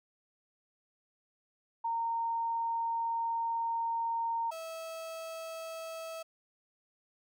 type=tone pair in turn; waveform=sine / 35% pulse; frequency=921 / 651.2 Hz; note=A#5 / E5; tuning=-21 / -21 cents; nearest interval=tritone; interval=600 cents; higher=first; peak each=-30 / -38 dBFS; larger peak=first; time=1.84-4.51 / 4.51-6.23 s; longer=first; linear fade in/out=10 ms; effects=none